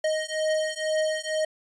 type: beating tone pair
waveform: square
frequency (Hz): 623 / 625.1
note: D#5 / D#5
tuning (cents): +2 / +8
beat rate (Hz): 2.1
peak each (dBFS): -28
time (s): 0.04-1.45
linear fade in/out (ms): 5
effects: resampled to 22050 Hz